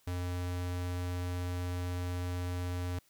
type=tone; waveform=square; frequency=89.2 Hz; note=F2; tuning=37 cents sharp; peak=-34 dBFS; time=0.07-2.99 s; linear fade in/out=5 ms; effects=white hiss -68 dBFS RMS until 3.09 s